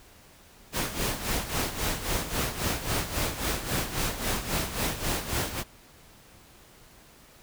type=noise with tremolo; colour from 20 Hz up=pink; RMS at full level=-27 dBFS; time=0.72-5.64 s; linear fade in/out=50 ms; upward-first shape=sine; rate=3.7 Hz; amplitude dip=70%; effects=pink hiss -54 dBFS RMS until 7.42 s